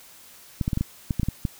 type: clicks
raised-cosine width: 5 ms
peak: -11 dBFS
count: 10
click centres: 0.612 / 0.679 / 0.732 / 0.774 / 0.81 / 1.108 / 1.197 / 1.232 / 1.286 / 1.452 s
effects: white hiss -49 dBFS RMS until 1.59 s